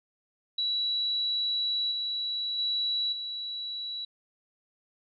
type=tone with level steps; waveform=sine; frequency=3921 Hz; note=B7; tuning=13 cents flat; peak=-26 / -29 / -26 / -33 dBFS; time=0.58-4.05 s; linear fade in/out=5 ms; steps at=1.91 / 2.58 / 3.12 s; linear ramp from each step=10 ms; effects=none